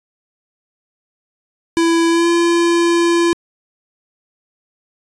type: tone with pitch glide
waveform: square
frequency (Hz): 333.2 to 340.8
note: E4 to F4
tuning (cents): +19 to -42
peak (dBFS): -12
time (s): 1.77-3.33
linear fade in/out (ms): 0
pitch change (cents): +39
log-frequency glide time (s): 2.09-2.28
effects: resampled to 22050 Hz